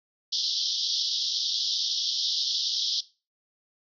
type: band-pass noise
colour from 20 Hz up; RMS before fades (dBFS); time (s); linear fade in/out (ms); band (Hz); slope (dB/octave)
white; -28; 0.32-3.01; 10; 3200 to 5600; 96
effects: noise-tail reverb RT60 0.3 s tail -18 dB re dry